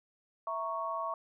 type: chord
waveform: sine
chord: A# diminished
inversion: second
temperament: equal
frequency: 659.3 / 932.3 / 1108.7 Hz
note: E5 / A#5 / C#6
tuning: 0 / 0 / 0 cents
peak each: -38 / -40 / -35 dBFS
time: 0.47-1.14 s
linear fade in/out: 2 ms
effects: none